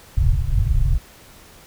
pink low-pass noise, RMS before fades -17 dBFS, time 0.17-0.98 s, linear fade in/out 5 ms, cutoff 140 Hz, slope 96 dB/octave, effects pink hiss -46 dBFS RMS until 1.66 s

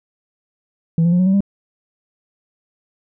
sine tone with pitch steps, 164.81 / 171.12 / 177.66 / 184.46 / 191.52 / 198.84 Hz, E3 / F3 / F3 / F#3 / G3 / G3, 0 / -35 / +30 / -5 / -40 / +25 cents, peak -9 dBFS, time 0.98-1.406 s, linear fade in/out 2 ms, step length 71 ms, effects tanh soft clip ceiling -10 dBFS

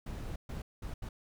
brown noise bursts at uneven times, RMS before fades -40 dBFS, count 4, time 0.06-0.36 / 0.49-0.62 / 0.82-0.94 / 1.02-1.09 s, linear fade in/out 5 ms, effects none

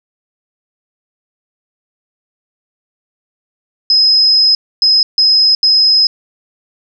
sine tone bursts at uneven times, 5090 Hz, D#8, 39 cents sharp, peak -6 dBFS, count 4, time 3.9-4.55 / 4.82-5.03 / 5.18-5.55 / 5.63-6.07 s, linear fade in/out 2 ms, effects none

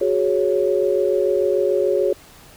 sine chord, F# suspended second, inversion none, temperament equal with one note detuned, 368.5 / 415.3 / 554.4 Hz, F#4 / G#4 / C#5, -7 / 0 / 0 cents, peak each -20 dBFS, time 0.01-2.13 s, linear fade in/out 5 ms, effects pink hiss -46 dBFS RMS until 2.56 s

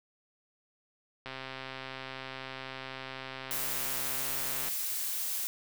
click train, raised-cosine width 0.3 ms, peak -24 dBFS, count 453, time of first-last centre 1.26-4.684 s, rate 132 Hz
blue noise, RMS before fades -34 dBFS, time 3.51-5.47 s, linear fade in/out 0 ms
effects none

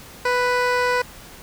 15% pulse tone with low-pass filter, 494.7 Hz, B4, 3 cents sharp, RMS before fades -20 dBFS, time 0.25-1.02 s, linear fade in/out 5 ms, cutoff 5400 Hz, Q 0.53, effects pink hiss -42 dBFS RMS until 1.42 s

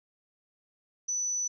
sine tone, 5970 Hz, F#8, 15 cents sharp, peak -28 dBFS, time 1.08-1.48 s, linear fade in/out 10 ms, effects none

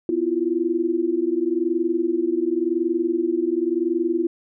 sine tone cluster, 251 / 329.8 / 350.7 Hz, B3 / E4 / F4, +28 / +1 / +7 cents, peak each -30 / -22 / -22 dBFS, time 0.09-4.27 s, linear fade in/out 2 ms, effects none

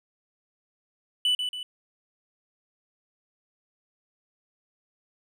triangle tone with echo, 2980 Hz, F#7, 12 cents sharp, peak -19 dBFS, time 1.25-1.35 s, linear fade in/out 2 ms, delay 140 ms, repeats 2, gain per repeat -6 dB, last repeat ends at 1.63 s, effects none

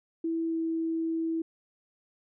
sine tone with pitch glide, 328.6 to 326.5 Hz, E4 to E4, -5 to -17 cents, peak -27 dBFS, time 0.24-1.42 s, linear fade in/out 5 ms, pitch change -12 cents, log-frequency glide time 0.47-0.56 s, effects none

